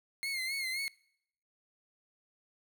30% pulse tone with vibrato, 2129 Hz, C7, 30 cents sharp, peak -31 dBFS, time 0.23-0.88 s, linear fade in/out 0 ms, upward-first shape sine, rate 3.8 Hz, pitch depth 69 cents each way, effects noise-tail reverb RT60 0.7 s tail -23 dB re dry

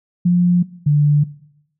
sine tone pair in turn, 176.7 / 146.96 Hz, F3 / D3, +21 / +2 cents, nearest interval minor third, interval 319 cents, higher first, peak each -10 dBFS, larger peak neither, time 0.25-0.63 / 0.86-1.24 s, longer neither, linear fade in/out 10 ms, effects noise-tail reverb RT60 0.8 s tail -19 dB re dry

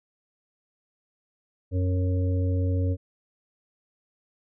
harmonic tone, 91.5 Hz, F#2, 19 cents flat, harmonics 1 / 3 / 5 / 6, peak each -22 / -32 / -36 / -38 dBFS, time 1.71-2.97 s, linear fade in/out 50 ms, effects none

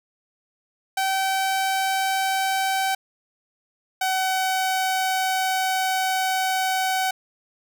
sawtooth tone pair in turn, 769 / 755.4 Hz, G5 / F#5, -33 / +36 cents, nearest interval unison, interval 31 cents, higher first, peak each -17 dBFS, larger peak neither, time 0.97-2.95 / 4.01-7.11 s, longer second, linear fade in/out 5 ms, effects none

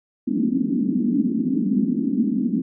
white band-pass noise, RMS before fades -21 dBFS, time 0.27-2.62 s, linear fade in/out 10 ms, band 200 to 280 Hz, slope 48 dB/octave, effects none

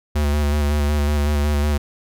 square tone with vibrato, 73.42 Hz, D2, in tune, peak -17 dBFS, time 0.15-1.78 s, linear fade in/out 10 ms, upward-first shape square, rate 5.4 Hz, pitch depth 25 cents each way, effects none

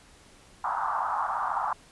pink band-pass noise, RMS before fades -29 dBFS, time 0.64-1.73 s, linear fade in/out 2 ms, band 790 to 1300 Hz, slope 48 dB/octave, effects pink hiss -55 dBFS RMS until 1.91 s + resampled to 24000 Hz

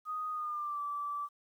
sine tone with pitch glide, 1244.5 to 1161.2 Hz, D#6 to D6, 0 to -20 cents, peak -34 dBFS, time 0.05-1.29 s, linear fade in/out 50 ms, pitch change -120 cents, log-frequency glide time 0.31-0.8 s, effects 11-bit

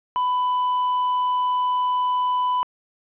triangle tone, 997 Hz, B5, 16 cents sharp, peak -17 dBFS, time 0.16-2.63 s, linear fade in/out 0 ms, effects resampled to 8000 Hz + 9-bit

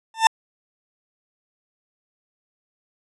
40% pulse tone with exponential growth, 894 Hz, A5, 27 cents sharp, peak -6 dBFS, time 0.14-0.27 s, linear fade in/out 2 ms, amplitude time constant 28 ms, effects resampled to 22050 Hz

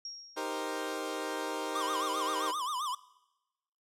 sine tone with exponential decay, 5588 Hz, F8, in tune, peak -37 dBFS, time 0.05-0.7 s, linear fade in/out 2 ms, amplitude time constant 140 ms
20% pulse chord, C minor seventh, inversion first, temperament equal, 311.1 / 392 / 466.2 / 523.3 Hz, Eb4 / G4 / Bb4 / C5, 0 / 0 / 0 / 0 cents, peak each -35 dBFS, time 0.36-2.52 s, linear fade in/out 20 ms
square tone with vibrato, 1100 Hz, C#6, 14 cents flat, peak -33 dBFS, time 1.75-2.95 s, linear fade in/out 5 ms, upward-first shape sine, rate 7.6 Hz, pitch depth 200 cents each way
effects noise-tail reverb RT60 1.0 s tail -20 dB re dry + low-pass 12000 Hz 12 dB/octave

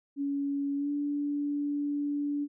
sine tone with pitch glide, 281.4 to 289.1 Hz, C#4 to D4, +26 to -27 cents, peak -28 dBFS, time 0.16-2.48 s, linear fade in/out 50 ms, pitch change +47 cents, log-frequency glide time 0.76-0.9 s, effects none

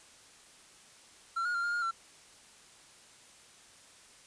triangle tone with pitch steps, 1359 / 1436 / 1386 / 1409 / 1420 / 1351 Hz, F6 / F6 / F6 / F6 / F6 / E6, -48 / +48 / -14 / +15 / +28 / +42 cents, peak -28 dBFS, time 1.36-1.912 s, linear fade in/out 10 ms, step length 92 ms, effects white hiss -57 dBFS RMS until 4.26 s + resampled to 22050 Hz

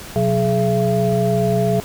sine tone cluster, 127.2 / 184.3 / 421.7 / 673 Hz, C3 / F#3 / G#4 / E5, -48 / -7 / +26 / +36 cents, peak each -20 dBFS, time 0.16-1.8 s, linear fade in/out 0 ms, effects pink hiss -35 dBFS RMS until 1.84 s

